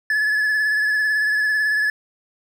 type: tone with vibrato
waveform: triangle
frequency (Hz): 1717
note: A6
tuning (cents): -43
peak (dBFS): -15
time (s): 0.1-1.9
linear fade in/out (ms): 2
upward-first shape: sine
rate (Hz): 18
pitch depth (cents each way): 30
effects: none